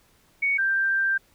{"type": "tone pair in turn", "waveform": "sine", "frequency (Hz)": [2230, 1576.8], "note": ["C#7", "G6"], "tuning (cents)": [10, 10], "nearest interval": "tritone", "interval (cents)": 600, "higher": "first", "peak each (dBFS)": -20, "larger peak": "neither", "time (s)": [[0.42, 0.58], [0.58, 1.18]], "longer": "second", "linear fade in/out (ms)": 10, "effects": ["pink hiss -61 dBFS RMS until 1.34 s"]}